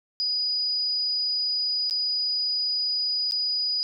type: tone with dropouts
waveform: sine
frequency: 4935 Hz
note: D#8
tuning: 15 cents flat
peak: -23 dBFS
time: 0.2-3.83 s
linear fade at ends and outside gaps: 0 ms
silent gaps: 1.898-1.909 / 3.311-3.321 s
effects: none